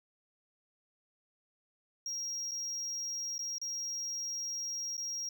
triangle tone with dropouts, 5620 Hz, F8, 10 cents sharp, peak -34 dBFS, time 2.06-5.29 s, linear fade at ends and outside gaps 2 ms, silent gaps 2.511-2.516 / 3.381-3.391 / 3.583-3.615 / 4.969-4.978 s, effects none

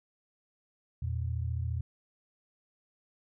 sine tone pair together, 83.16 / 117.6 Hz, E2 / A#2, +16 / +16 cents, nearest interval tritone, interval 600 cents, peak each -32 / -34 dBFS, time 1.02-1.81 s, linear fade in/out 5 ms, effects none

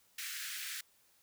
pink high-pass noise, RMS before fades -42 dBFS, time 0.18-0.81 s, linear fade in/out 5 ms, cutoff 1500 Hz, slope 48 dB/octave, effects white hiss -69 dBFS RMS until 1.22 s

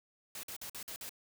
white noise bursts, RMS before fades -44 dBFS, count 6, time 0.35-1.093 s, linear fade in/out 2 ms, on 83 ms, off 49 ms, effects none

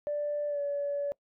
sine tone with pitch glide, 587.3 to 571.6 Hz, D5 to D5, 0 to -47 cents, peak -28 dBFS, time 0.07-1.12 s, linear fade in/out 0 ms, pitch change -47 cents, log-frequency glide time 0.48-0.6 s, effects noise-tail reverb RT60 0.1 s tail -23 dB re dry + tanh soft clip ceiling -24 dBFS

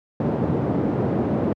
pink band-pass noise, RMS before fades -22 dBFS, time 0.2-1.53 s, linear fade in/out 2 ms, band 130 to 490 Hz, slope 12 dB/octave, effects high-pass 80 Hz 12 dB/octave

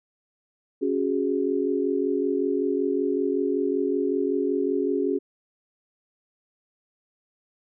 sine chord, C# suspended fourth, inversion none, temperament equal, 277.2 / 370 / 415.3 Hz, C#4 / F#4 / G#4, 0 / 0 / 0 cents, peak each -26 dBFS, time 0.81-5.19 s, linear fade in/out 20 ms, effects none

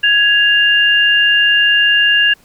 sine tone pair together, 1665 / 2800 Hz, G#6 / F7, +4 / +4 cents, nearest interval major sixth, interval 900 cents, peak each -11 dBFS, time 0.03-2.34 s, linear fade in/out 10 ms, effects pink hiss -50 dBFS RMS until 2.44 s

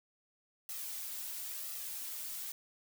blue noise with flanger, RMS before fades -42 dBFS, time 0.69-2.52 s, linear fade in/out 2 ms, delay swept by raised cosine 1.5 to 3.3 ms, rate 0.98 Hz, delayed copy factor +0.5, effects none

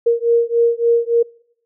sine beating tone pair, 466.2 / 469.7 Hz, A#4 / A#4, 0 / +13 cents, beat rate 3.5 Hz, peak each -15 dBFS, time 0.06-1.23 s, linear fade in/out 10 ms, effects noise-tail reverb RT60 0.7 s tail -26 dB re dry

